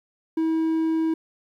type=tone; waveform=triangle; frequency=322.2 Hz; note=E4; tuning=39 cents flat; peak=-18 dBFS; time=0.37-1.14 s; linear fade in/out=5 ms; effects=10-bit